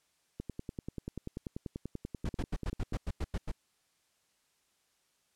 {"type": "click train", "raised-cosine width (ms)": 3, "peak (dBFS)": -25, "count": 27, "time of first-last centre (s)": [0.4, 2.924], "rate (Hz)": 10.3}
{"type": "noise bursts", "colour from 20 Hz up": "brown", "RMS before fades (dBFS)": -33, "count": 10, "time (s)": [2.25, 3.516], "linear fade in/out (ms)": 5, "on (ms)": 42, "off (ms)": 94}
{"effects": ["white hiss -74 dBFS RMS until 5.35 s", "low-pass 10000 Hz 12 dB/octave"]}